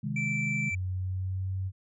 sine chord, Ab major, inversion first, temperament equal, 130.81 / 155.56 / 207.7 Hz, C3 / Eb3 / Ab3, 0 / 0 / 0 cents, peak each -34 dBFS, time 0.03-0.7 s, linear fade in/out 10 ms
triangle tone, 2334 Hz, D7, 11 cents flat, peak -28 dBFS, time 0.16-0.75 s, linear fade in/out 5 ms
sine tone with pitch glide, 92.5 to 94.72 Hz, F#2 to F#2, 0 to +41 cents, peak -29 dBFS, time 0.7-1.72 s, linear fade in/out 50 ms, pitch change +41 cents, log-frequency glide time 0.92-1.53 s
effects resampled to 22050 Hz

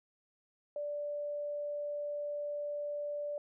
sine tone, 585 Hz, D5, 7 cents flat, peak -35 dBFS, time 0.76-3.38 s, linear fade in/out 2 ms, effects none

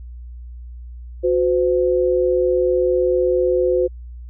sine tone pair together, 365.6 / 510 Hz, F#4 / C5, -21 / -44 cents, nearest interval tritone, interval 577 cents, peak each -17 dBFS, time 1.23-3.88 s, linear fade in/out 20 ms, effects added 60 Hz sine -32 dBFS peak until 4.29 s

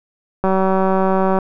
click train, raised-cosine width 1 ms, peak -4 dBFS, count 181, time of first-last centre 0.44-1.387 s, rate 190 Hz, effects none

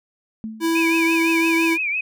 sine tone with exponential decay, 220 Hz, A3, in tune, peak -24 dBFS, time 0.44-0.9 s, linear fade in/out 0 ms, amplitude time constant 100 ms
square tone, 329.6 Hz, E4, in tune, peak -18 dBFS, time 0.6-1.78 s, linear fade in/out 50 ms
sine tone with vibrato, 2415 Hz, D7, 48 cents sharp, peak -20 dBFS, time 0.75-2.01 s, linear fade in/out 5 ms, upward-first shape triangle, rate 5.9 Hz, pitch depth 130 cents each way
effects none

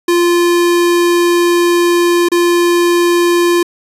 square tone with dropouts, 347.3 Hz, F4, 10 cents flat, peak -9 dBFS, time 0.08-3.63 s, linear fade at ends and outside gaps 5 ms, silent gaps 2.287-2.317 s, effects resampled to 32000 Hz

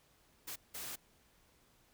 white noise bursts at uneven times, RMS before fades -44 dBFS, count 2, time 0.47-0.56 / 0.74-0.96 s, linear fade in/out 10 ms, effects pink hiss -69 dBFS RMS until 1.93 s

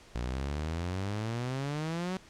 sawtooth exponential sweep, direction up, 58 to 190.4 Hz, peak -28 dBFS, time 0.15-2.17 s, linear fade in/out 0 ms, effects pink hiss -55 dBFS RMS until 2.29 s + low-pass 7000 Hz 12 dB/octave

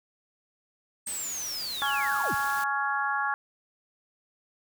sine linear sweep, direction down, 8430 to 45.11 Hz, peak -32 dBFS, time 1.06-2.35 s, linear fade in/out 10 ms
white noise, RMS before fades -40 dBFS, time 1.07-2.64 s, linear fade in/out 2 ms
harmonic tone, 278.6 Hz, C#4, 9 cents sharp, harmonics 3 / 4 / 5 / 6, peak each -31 / -31 / -31 / -31 dBFS, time 1.82-3.34 s, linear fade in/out 0 ms
effects none

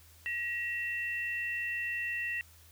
sine tone pair together, 1905.8 / 2700 Hz, A#6 / E7, +38 / +41 cents, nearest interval tritone, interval 603 cents, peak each -34 / -36 dBFS, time 0.26-2.41 s, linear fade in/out 0 ms, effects added 81 Hz sine -58 dBFS peak until 2.71 s + white hiss -60 dBFS RMS until 2.71 s

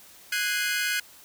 sawtooth chord, Ab dominant seventh, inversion third, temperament equal with one note detuned, 1480 / 1640.2 / 2093 / 2489 Hz, Gb6 / Ab6 / C7 / Eb7, 0 / -22 / 0 / 0 cents, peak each -25 / -27 / -29 / -29 dBFS, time 0.32-1 s, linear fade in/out 5 ms, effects white hiss -51 dBFS RMS until 1.24 s

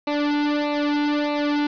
sawtooth tone with flanger, 293.7 Hz, D4, in tune, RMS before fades -22 dBFS, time 0.07-1.67 s, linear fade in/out 5 ms, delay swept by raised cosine 0.61 to 1.81 ms, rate 1.6 Hz, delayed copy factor -1, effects resampled to 11025 Hz + 7-bit

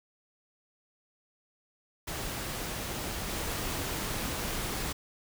pink noise with level steps, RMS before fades -36 / -34 dBFS, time 2.07-4.93 s, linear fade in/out 10 ms, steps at 3.29 s, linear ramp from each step 10 ms, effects none

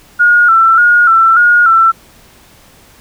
sine tone with vibrato, 1386 Hz, F6, 14 cents flat, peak -4 dBFS, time 0.19-1.92 s, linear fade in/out 20 ms, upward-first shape square, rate 1.7 Hz, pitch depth 60 cents each way, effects pink hiss -43 dBFS RMS until 3 s

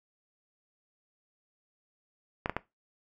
clicks, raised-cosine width 0.5 ms, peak -14 dBFS, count 3, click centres 2.459 / 2.496 / 2.566 s, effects noise-tail reverb RT60 0.2 s tail -18 dB re dry

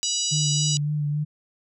harmonic tone, 975 Hz, B5, 23 cents flat, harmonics 3 / 4 / 5 / 6 / 7 / 8, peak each -30 / -30 / -30 / -30 / -30 / -30 dBFS, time 0.03-0.77 s, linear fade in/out 0 ms
sine tone with vibrato, 148.3 Hz, D3, 17 cents sharp, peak -22 dBFS, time 0.31-1.25 s, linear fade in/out 20 ms, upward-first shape sine, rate 3.6 Hz, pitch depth 26 cents each way
effects none

